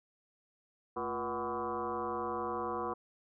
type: tone with frequency modulation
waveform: sine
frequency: 744 Hz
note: F#5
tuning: 9 cents sharp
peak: -33 dBFS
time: 0.96-2.94 s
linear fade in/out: 10 ms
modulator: 131 Hz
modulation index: 3.6
effects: none